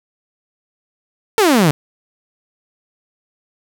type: exponential sweep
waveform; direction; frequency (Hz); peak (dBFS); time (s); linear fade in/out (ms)
sawtooth; down; 466.2 to 138.59; -6; 1.38-1.71; 0
effects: none